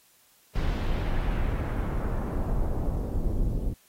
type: noise with low-pass filter sweep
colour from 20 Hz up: brown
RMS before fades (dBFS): -27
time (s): 0.55-3.74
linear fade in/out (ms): 10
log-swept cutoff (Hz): 4700 to 350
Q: 1
effects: white hiss -61 dBFS RMS until 3.88 s + AAC 48 kbps